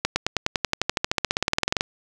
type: accelerating click train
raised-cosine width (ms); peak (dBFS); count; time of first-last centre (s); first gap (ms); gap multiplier
0.2; -3; 26; 0.05-1.809; 110; 0.96
effects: none